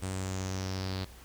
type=tone with low-pass filter sweep; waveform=sawtooth; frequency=94.3 Hz; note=F#2; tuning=33 cents sharp; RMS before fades=-35 dBFS; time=0.02-1.05 s; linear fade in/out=10 ms; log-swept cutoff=8800 to 4300 Hz; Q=4.9; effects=added 60 Hz sine -50 dBFS peak until 1.24 s + pink hiss -54 dBFS RMS until 1.24 s